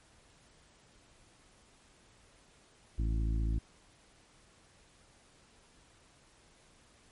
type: harmonic tone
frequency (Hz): 55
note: A1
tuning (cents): 0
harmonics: 1 / 2 / 3 / 4 / 5 / 6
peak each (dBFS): -29 / -38 / -44 / -47 / -46 / -48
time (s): 2.98-3.59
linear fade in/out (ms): 10
effects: pink hiss -63 dBFS RMS until 7.11 s + MP3 48 kbps